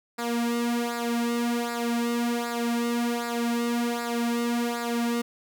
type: tone with flanger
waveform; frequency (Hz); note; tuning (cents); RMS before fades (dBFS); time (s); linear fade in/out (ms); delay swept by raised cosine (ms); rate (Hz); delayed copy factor
sawtooth; 236.6; A#3; +26; -27; 0.18-5.22; 10; 0.32 to 3.02; 1.3; -0.75
effects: none